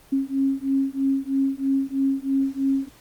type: beating tone pair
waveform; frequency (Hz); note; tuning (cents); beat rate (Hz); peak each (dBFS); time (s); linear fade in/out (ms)
sine; 269.8 / 272.9; C#4 / C#4; -47 / -27; 3.1; -23; 0.12-2.89; 10
effects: pink hiss -52 dBFS RMS until 3 s + Opus 24 kbps